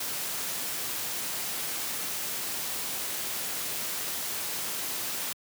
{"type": "noise", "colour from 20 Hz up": "white", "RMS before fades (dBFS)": -33, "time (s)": [0, 5.33], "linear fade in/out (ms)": 5, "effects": ["high-pass 100 Hz 12 dB/octave"]}